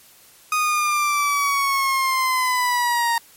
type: linear sweep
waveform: 30% pulse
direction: down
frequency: 1244.5 to 927 Hz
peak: -15 dBFS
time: 0.52-3.18 s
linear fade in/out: 2 ms
effects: white hiss -50 dBFS RMS until 3.36 s + MP3 64 kbps